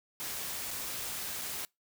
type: noise with dropouts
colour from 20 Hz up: white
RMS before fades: -38 dBFS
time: 0.2-1.65 s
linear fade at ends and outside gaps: 0 ms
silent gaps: 0.707-0.711 / 1.414-1.418 s
effects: noise-tail reverb RT60 0.2 s tail -26 dB re dry